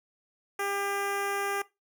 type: tone with notch filter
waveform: 10% pulse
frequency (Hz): 400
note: G4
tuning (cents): +35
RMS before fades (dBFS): -31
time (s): 0.59-1.62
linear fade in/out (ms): 5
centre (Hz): 4500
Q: 1.1
effects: noise-tail reverb RT60 0.2 s tail -18 dB re dry